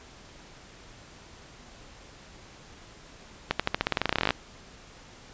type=accelerating click train; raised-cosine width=0.3 ms; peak=-7 dBFS; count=20; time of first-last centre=3.51-4.306 s; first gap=86 ms; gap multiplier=0.91; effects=pink hiss -50 dBFS RMS until 5.33 s + resampled to 16000 Hz